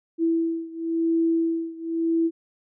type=beating tone pair; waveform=sine; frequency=329.6 / 330.55 Hz; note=E4 / E4; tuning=0 / +5 cents; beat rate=0.95 Hz; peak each=-23 / -25 dBFS; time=0.18-2.31 s; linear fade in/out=50 ms; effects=none